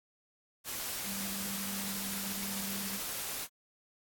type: tone in noise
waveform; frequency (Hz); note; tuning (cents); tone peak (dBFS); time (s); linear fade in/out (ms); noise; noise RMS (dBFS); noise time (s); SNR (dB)
sine; 196.6; G3; +5; -41; 1.04-3.01; 50; white; -38; 0.64-3.48; -6
effects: AAC 64 kbps